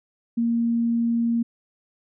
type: tone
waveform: sine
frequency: 233 Hz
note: A#3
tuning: 1 cent flat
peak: -19 dBFS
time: 0.37-1.43 s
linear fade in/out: 10 ms
effects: none